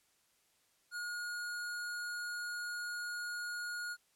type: tone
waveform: square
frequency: 1437 Hz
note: F6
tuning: 49 cents sharp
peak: -39 dBFS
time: 0.91-3.97 s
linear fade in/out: 50 ms
effects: white hiss -73 dBFS RMS until 4.15 s + low-pass 12000 Hz 12 dB/octave